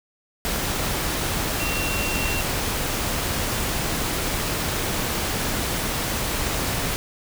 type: tone in noise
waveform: sine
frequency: 2736 Hz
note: F7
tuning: 36 cents flat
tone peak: -28 dBFS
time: 1.6-2.41 s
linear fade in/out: 0 ms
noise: pink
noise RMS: -25 dBFS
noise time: 0.45-6.96 s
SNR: -6 dB
effects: none